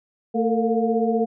sine tone cluster, 224.3 / 444.5 / 460.4 / 706 Hz, A3 / A4 / A#4 / F5, +34 / +18 / -22 / +19 cents, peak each -22 / -24 / -24 / -26 dBFS, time 0.34-1.26 s, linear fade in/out 20 ms, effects none

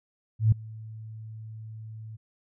sine tone with ADSR envelope, 110 Hz, A2, in tune, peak -14 dBFS, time 0.39-2.17 s, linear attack 130 ms, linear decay 5 ms, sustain -24 dB, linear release 18 ms, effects none

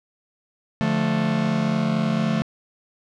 45% pulse chord, D minor, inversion none, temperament just, 146.83 / 176.2 / 220.2 Hz, D3 / F3 / A3, 0 / +16 / +2 cents, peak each -26 / -25 / -22 dBFS, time 0.81-2.42 s, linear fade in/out 0 ms, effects low-pass 4000 Hz 12 dB/octave

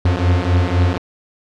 45% pulse beating tone pair, 87 / 90.9 Hz, F2 / F#2, -6 / -30 cents, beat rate 3.9 Hz, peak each -16 dBFS, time 0.05-0.98 s, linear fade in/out 5 ms, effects low-pass 4000 Hz 12 dB/octave

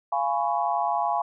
sine chord, C# dominant seventh, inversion first, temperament just, 693 / 831.5 / 997.9 / 1108.7 Hz, E#5 / G#5 / B5 / C#6, -14 / +2 / +18 / 0 cents, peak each -27 / -26 / -29 / -31 dBFS, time 0.12-1.22 s, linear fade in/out 5 ms, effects none

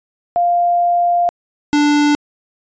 sine / square tone pair in turn, 698.5 / 293.7 Hz, F5 / D4, 0 / 0 cents, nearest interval octave + minor third, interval 1500 cents, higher first, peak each -11 dBFS, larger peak neither, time 0.36-1.29 / 1.73-2.15 s, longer first, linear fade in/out 0 ms, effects resampled to 16000 Hz

